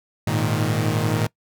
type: chord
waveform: sawtooth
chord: Ab suspended second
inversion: none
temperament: equal with one note detuned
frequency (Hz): 105.09 / 116.54 / 155.56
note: Ab2 / Bb2 / Eb3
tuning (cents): +21 / 0 / 0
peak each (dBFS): -20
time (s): 0.27-1.27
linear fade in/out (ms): 5
effects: noise-tail reverb RT60 0.1 s tail -22 dB re dry

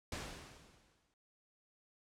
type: noise with exponential decay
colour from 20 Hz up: pink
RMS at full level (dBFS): -41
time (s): 0.12-1.14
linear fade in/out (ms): 2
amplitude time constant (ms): 220
effects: low-pass 8000 Hz 12 dB/octave

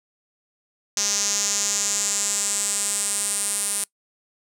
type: tone with band-pass filter sweep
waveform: sawtooth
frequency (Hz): 203.2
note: G#3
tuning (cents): -38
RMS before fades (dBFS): -24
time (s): 0.97-3.84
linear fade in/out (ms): 2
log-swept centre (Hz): 6200 to 9400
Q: 4.8
effects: noise-tail reverb RT60 0.1 s tail -22 dB re dry

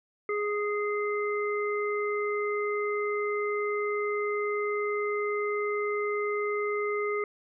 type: harmonic tone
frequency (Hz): 415.3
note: G#4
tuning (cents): 0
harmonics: 1 / 3 / 5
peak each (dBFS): -28 / -34 / -35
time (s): 0.29-7.24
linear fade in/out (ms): 2
effects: none

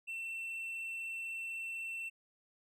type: tone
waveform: triangle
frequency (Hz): 2692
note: E7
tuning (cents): +36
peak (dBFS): -37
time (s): 0.07-2.1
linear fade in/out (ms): 20
effects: none

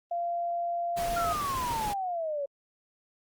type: tone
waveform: sine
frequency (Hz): 690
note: F5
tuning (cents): -21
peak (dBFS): -28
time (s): 0.11-1.33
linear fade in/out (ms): 5
type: noise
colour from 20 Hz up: pink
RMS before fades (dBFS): -37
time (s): 0.96-1.94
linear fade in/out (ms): 20
type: exponential sweep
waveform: sine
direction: down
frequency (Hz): 1400 to 551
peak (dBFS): -29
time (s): 1.16-2.46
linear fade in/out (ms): 10
effects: Opus 24 kbps

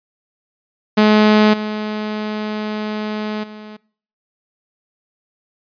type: tone with level steps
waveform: sawtooth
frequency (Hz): 213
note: G#3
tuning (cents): +44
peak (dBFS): -5 / -17 / -29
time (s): 0.97-3.77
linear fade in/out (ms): 10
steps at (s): 1.53 / 3.43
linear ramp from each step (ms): 10
effects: noise-tail reverb RT60 0.5 s tail -23 dB re dry + resampled to 11025 Hz

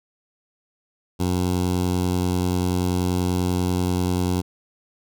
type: tone with notch filter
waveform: 15% pulse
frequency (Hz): 90.3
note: F#2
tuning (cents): -42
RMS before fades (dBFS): -22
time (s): 1.19-4.42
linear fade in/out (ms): 20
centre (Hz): 1800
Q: 0.84
effects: none

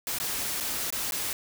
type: noise with dropouts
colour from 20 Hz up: white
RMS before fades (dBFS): -31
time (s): 0.07-1.33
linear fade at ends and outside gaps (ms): 1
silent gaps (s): 0.186-0.2 / 0.602-0.607 / 0.904-0.925 / 1.11-1.121
effects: none

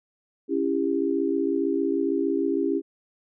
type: chord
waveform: sine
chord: C# diminished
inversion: none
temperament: just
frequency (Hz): 277.2 / 332.6 / 399.1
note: C#4 / E4 / G4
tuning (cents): 0 / +16 / +31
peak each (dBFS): -26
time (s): 0.48-2.82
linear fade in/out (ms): 50
effects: none

